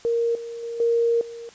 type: tone with level steps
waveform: sine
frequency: 466.2 Hz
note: A#4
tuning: in tune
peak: -19 / -31 / -28 / -17 / -34 dBFS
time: 0.05-1.49 s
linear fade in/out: 0 ms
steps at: 0.35 / 0.63 / 0.8 / 1.21 s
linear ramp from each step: 2 ms
effects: white hiss -49 dBFS RMS until 1.54 s + resampled to 16000 Hz